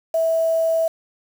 sine tone with quantisation, 653 Hz, E5, 17 cents flat, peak -16 dBFS, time 0.14-0.88 s, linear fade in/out 5 ms, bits 6, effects none

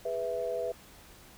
sine chord, E major, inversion first, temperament just, 412 / 494.4 / 659.3 Hz, G#4 / B4 / E5, -14 / +2 / 0 cents, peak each -39 / -33 / -34 dBFS, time 0.05-0.72 s, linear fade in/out 5 ms, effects pink hiss -54 dBFS RMS until 1.37 s

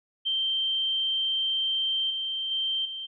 sine tone with level steps, 3136 Hz, G7, in tune, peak -24 / -28 / -25 / -33 dBFS, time 0.25-3.07 s, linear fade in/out 20 ms, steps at 2.1 / 2.51 / 2.85 s, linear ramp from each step 5 ms, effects none

